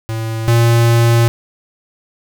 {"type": "tone pair in turn", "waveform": "square", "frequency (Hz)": [112.2, 116.86], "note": ["A2", "A#2"], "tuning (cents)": [34, 5], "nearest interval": "minor second", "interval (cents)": 71, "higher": "second", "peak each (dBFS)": [-19, -9], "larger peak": "second", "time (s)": [[0.09, 0.48], [0.48, 1.28]], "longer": "second", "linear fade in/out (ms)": 0, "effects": []}